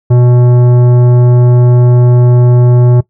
sine tone with tanh clipping, 122.7 Hz, B2, 11 cents flat, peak -5 dBFS, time 0.1-3.01 s, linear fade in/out 10 ms, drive 13 dB, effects noise-tail reverb RT60 0.1 s tail -19 dB re dry

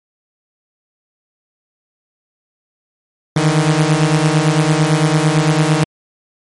sawtooth beating tone pair, 150.7 / 159.6 Hz, D3 / D#3, +45 / +44 cents, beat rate 8.9 Hz, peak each -10 dBFS, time 3.36-5.84 s, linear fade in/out 5 ms, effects MP3 48 kbps

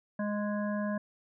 harmonic tone with a mistuned harmonic, 207.4 Hz, G#3, 2 cents flat, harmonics 1 / 3 / 5 / 7 / 8, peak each -31 / -36 / -42 / -51 / -42 dBFS, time 0.19-0.98 s, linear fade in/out 5 ms, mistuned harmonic 7, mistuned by +20 cents, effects none

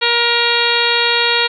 harmonic tone with a mistuned harmonic, 473 Hz, A#4, 25 cents sharp, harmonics 1 / 2 / 3 / 4 / 5 / 6 / 7 / 8 / 9, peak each -21 / -21 / -21 / -21 / -21 / -21 / -21 / -21 / -21 dBFS, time 0.01-1.48 s, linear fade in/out 20 ms, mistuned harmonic 6, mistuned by -29 cents, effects none

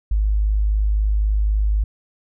sine tone, 51.91 Hz, G#1, in tune, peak -15 dBFS, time 0.11-1.84 s, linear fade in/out 5 ms, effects none

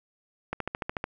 click train, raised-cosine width 0.5 ms, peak -15 dBFS, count 8, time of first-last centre 0.53-1.041 s, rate 13.7 Hz, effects none

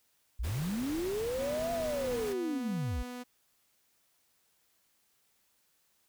sine linear two-way sweep, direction up then down, 43.65 to 690 to 43.65 Hz, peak -31 dBFS, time 0.39-3.03 s, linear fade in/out 10 ms, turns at 1.72 s
pink noise, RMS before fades -43 dBFS, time 0.43-2.34 s, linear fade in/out 20 ms
sawtooth tone, 247.1 Hz, B3, 1 cent sharp, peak -36 dBFS, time 1.38-3.24 s, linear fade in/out 20 ms
effects white hiss -72 dBFS RMS until 6.08 s

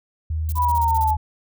sine tone, 78.9 Hz, D#2, 25 cents sharp, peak -21 dBFS, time 0.3-1.17 s, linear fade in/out 5 ms
violet noise bursts, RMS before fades -34 dBFS, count 10, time 0.49-1.106 s, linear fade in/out 0 ms, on 31 ms, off 34 ms
sine exponential sweep, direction down, 1000 to 852 Hz, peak -17 dBFS, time 0.55-1.17 s, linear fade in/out 50 ms
effects none

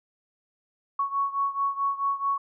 sine beating tone pair, 1110 / 1114.6 Hz, C#6 / C#6, +2 / +9 cents, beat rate 4.6 Hz, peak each -26 / -29 dBFS, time 0.99-2.38 s, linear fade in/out 5 ms, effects none

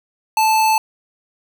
square tone, 876 Hz, A5, 8 cents flat, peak -13 dBFS, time 0.37-0.78 s, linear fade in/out 2 ms, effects none

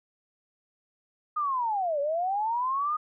sine linear two-way sweep, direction down then up, 1244.5 to 554.4 to 1244.5 Hz, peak -25 dBFS, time 1.36-2.97 s, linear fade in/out 10 ms, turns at 2 s, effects none

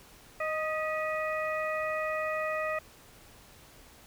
harmonic tone with a mistuned harmonic, 622.3 Hz, D#5, in tune, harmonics 1 / 2 / 3 / 4, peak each -32 / -35 / -36 / -40 dBFS, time 0.4-2.79 s, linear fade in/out 5 ms, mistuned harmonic 3, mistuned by +62 cents, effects pink hiss -55 dBFS RMS until 4.06 s

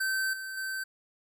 square tone with level steps, 1545 Hz, G6, 26 cents flat, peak -28 / -37 / -33 dBFS, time 0-0.84 s, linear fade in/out 10 ms, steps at 0.33 / 0.57 s, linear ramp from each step 5 ms, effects none

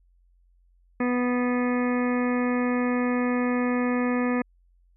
harmonic tone with a mistuned harmonic, 246.9 Hz, B3, in tune, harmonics 1 / 2 / 3 / 4 / 5 / 7 / 8 / 9 / 10, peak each -23 / -29 / -37 / -37 / -35 / -36 / -41 / -39 / -43 dBFS, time 1-4.42 s, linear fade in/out 5 ms, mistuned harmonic 9, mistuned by -48 cents, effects added 44 Hz sine -58 dBFS peak until 4.96 s

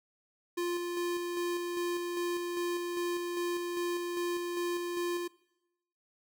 square tone with tremolo, 349.2 Hz, F4, in tune, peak -31 dBFS, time 0.57-5.28 s, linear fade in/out 10 ms, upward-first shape square, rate 2.5 Hz, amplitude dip 30%, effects noise-tail reverb RT60 0.9 s tail -22 dB re dry

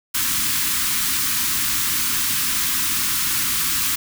white band-stop noise, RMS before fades -21 dBFS, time 0.14-3.96 s, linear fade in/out 10 ms, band 330 to 1000 Hz, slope 48 dB/octave, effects none

